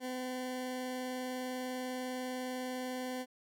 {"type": "tone with vibrato", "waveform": "20% pulse", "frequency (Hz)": 254.2, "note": "C4", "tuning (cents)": -50, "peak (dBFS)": -32, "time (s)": [0, 3.26], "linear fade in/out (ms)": 50, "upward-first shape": "sine", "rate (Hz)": 20, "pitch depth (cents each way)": 14, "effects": []}